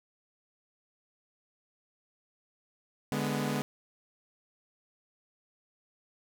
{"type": "chord", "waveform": "sawtooth", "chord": "G# diminished", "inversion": "second", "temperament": "equal with one note detuned", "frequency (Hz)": [146.41, 207.7, 246.9], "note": ["D3", "G#3", "B3"], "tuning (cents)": [-5, 0, 0], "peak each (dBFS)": -30, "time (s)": [3.12, 3.62], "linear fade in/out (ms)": 0, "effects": []}